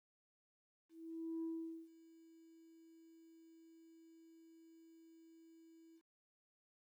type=tone with ADSR envelope; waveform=sine; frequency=327.3 Hz; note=E4; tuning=12 cents flat; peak=-38 dBFS; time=0.89-6.02 s; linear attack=540 ms; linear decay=450 ms; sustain=-23 dB; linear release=58 ms; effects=tanh soft clip ceiling -37 dBFS + 13-bit